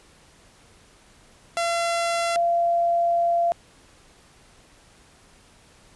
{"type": "tone pair in turn", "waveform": ["sawtooth", "sine"], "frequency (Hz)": [681, 686.1], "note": ["F5", "F5"], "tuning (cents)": [-44, -31], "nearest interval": "unison", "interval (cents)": 13, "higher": "second", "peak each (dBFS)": -18, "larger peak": "neither", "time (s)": [[1.57, 2.36], [2.36, 3.52]], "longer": "second", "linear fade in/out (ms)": 0, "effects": ["pink hiss -54 dBFS RMS until 5.95 s", "resampled to 24000 Hz"]}